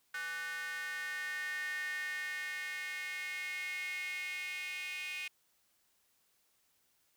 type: tone with high-pass filter sweep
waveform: square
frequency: 165.9 Hz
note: E3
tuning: 11 cents sharp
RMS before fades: -40 dBFS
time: 0.14-5.28 s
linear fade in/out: 5 ms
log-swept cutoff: 1600 to 2400 Hz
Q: 8.4
effects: white hiss -74 dBFS RMS until 7.16 s